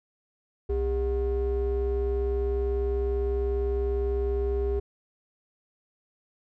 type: ring-modulated tone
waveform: triangle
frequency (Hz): 168.9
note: E3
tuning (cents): +42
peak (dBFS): -19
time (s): 0.69-4.8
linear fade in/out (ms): 10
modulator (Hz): 233
effects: none